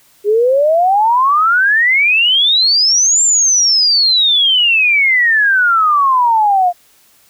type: exponential two-way sweep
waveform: sine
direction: up then down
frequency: 400.9 to 7440 to 694 Hz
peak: -8 dBFS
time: 0.24-6.73 s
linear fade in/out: 50 ms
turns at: 3.23 s
effects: white hiss -50 dBFS RMS until 7.29 s